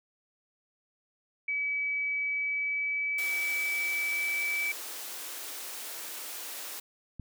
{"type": "tone with pitch glide", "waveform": "sine", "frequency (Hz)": [2286, 2307], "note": ["D7", "D7"], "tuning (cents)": [-47, -31], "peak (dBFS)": -28, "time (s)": [1.48, 4.72], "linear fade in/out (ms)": 5, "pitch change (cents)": 16, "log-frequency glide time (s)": [2.25, 4.42]}
{"type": "high-pass noise", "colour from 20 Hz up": "white", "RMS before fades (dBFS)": -40, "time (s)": [3.18, 6.8], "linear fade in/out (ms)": 5, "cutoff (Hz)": 300, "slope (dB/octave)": 24}
{"type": "click", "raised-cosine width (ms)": 5, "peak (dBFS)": -28, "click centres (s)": 7.197}
{"effects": []}